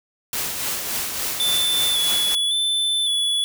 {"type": "noise with tremolo", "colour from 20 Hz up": "white", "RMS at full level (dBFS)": -24, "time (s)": [0.33, 2.35], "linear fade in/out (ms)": 2, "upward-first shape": "triangle", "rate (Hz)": 3.5, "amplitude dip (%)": 45}
{"type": "tone with vibrato", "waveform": "square", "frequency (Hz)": 3468, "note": "A7", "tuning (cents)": -26, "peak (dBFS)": -19, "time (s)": [1.4, 3.44], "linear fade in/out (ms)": 0, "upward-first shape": "square", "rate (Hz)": 0.9, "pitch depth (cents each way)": 28}
{"effects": []}